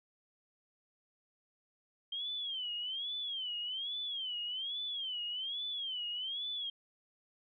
sine tone with vibrato, 3165 Hz, G7, 16 cents sharp, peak -36 dBFS, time 2.12-6.7 s, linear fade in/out 5 ms, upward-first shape sine, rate 1.2 Hz, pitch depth 170 cents each way, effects none

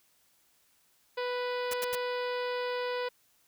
harmonic tone, 493.9 Hz, B4, in tune, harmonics 1 / 2 / 3 / 4 / 5 / 6 / 7 / 8 / 9 / 10, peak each -32 / -38 / -42 / -44 / -46 / -48 / -49 / -50 / -51 / -52 dBFS, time 1.17-3.09 s, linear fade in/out 10 ms
white noise bursts, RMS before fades -35 dBFS, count 3, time 1.71-1.953 s, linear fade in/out 5 ms, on 27 ms, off 81 ms
effects white hiss -68 dBFS RMS until 3.47 s

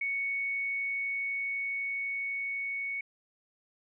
sine tone with level ramp, 2222 Hz, C#7, 4 cents sharp, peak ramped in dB -29 to -32 dBFS, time 0.01-3.01 s, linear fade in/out 5 ms, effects none

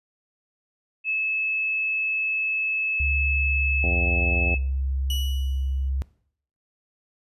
sine tone, 2600 Hz, E7, 24 cents flat, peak -22 dBFS, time 1.04-4.59 s, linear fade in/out 50 ms
sine tone with pitch glide, 69.3 to 66.94 Hz, C#2 to C2, 0 to +40 cents, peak -23 dBFS, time 3-6.02 s, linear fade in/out 0 ms, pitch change -60 cents, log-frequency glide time 3.13-4.22 s
harmonic tone, 87.31 Hz, F2, in tune, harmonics 1 / 2 / 3 / 4 / 5 / 6 / 7 / 8 / 9, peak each -30 / -33 / -35 / -36 / -37 / -38 / -38 / -39 / -40 dBFS, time 3.83-4.55 s, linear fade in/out 5 ms
40% pulse tone with exponential decay, 2940 Hz, F#7, 12 cents flat, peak -26 dBFS, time 5.1-5.89 s, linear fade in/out 2 ms, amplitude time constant 170 ms
effects noise-tail reverb RT60 0.6 s tail -19 dB re dry + resampled to 32000 Hz

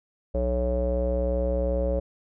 square tone with low-pass filter, 61.3 Hz, B1, 12 cents flat, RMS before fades -25 dBFS, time 0.34-2 s, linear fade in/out 10 ms, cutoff 540 Hz, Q 9, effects none

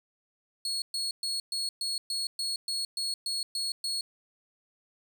35% pulse tone bursts, 4336 Hz, C#8, 39 cents flat, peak -28 dBFS, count 12, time 0.65-4.01 s, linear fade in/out 2 ms, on 170 ms, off 120 ms, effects none

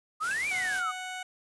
sine exponential two-way sweep, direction up then down, 1207 to 2409 to 1207 Hz, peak -28 dBFS, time 0.2-0.92 s, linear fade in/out 20 ms, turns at 0.48 s
white noise, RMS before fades -39 dBFS, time 0.2-0.83 s, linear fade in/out 50 ms
square tone with exponential decay, 2637 Hz, E7, in tune, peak -33 dBFS, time 0.31-0.39 s, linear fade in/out 2 ms, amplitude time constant 16 ms
15% pulse tone, 740 Hz, F#5, in tune, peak -29 dBFS, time 0.51-1.23 s, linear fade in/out 5 ms
effects resampled to 24000 Hz

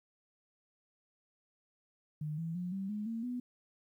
sine tone with pitch steps, 151.9 / 164.69 / 178.57 / 193.61 / 209.9 / 227.6 / 246.8 Hz, D#3 / E3 / F3 / G3 / G#3 / A#3 / B3, -41 / -1 / +39 / -21 / +19 / -41 / -1 cents, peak -35 dBFS, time 2.21-3.4 s, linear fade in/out 5 ms, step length 170 ms, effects 12-bit

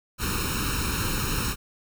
pink noise with comb filter, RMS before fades -27 dBFS, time 0.18-1.56 s, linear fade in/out 50 ms, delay 0.74 ms, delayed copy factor +1, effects none

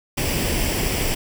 pink noise with comb filter, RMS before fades -22 dBFS, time 0.17-1.15 s, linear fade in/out 10 ms, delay 0.38 ms, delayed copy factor +0.55, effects none

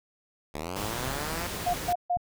5% pulse linear sweep, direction up, 70.4 to 176.9 Hz, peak -22 dBFS, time 0.54-1.47 s, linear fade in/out 5 ms
pink noise, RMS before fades -35 dBFS, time 0.76-1.93 s, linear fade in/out 5 ms
sine tone bursts, 709 Hz, F5, 26 cents sharp, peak -23 dBFS, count 3, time 1.66-2.174 s, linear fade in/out 10 ms, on 78 ms, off 140 ms
click, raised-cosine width 5 ms, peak -26 dBFS, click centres 2.169 s
effects none

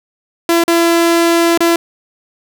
sawtooth tone with dropouts, 337.4 Hz, E4, 40 cents sharp, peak -5 dBFS, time 0.49-1.76 s, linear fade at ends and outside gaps 2 ms, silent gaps 0.638-0.679 / 1.576-1.605 s, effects none

